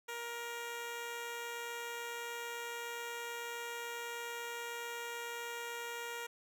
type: tone with amplitude modulation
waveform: 10% pulse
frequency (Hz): 470.8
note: A#4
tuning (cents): +17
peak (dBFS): -31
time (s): 0.08-6.27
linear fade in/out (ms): 10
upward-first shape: sine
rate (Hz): 127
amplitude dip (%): 25
effects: none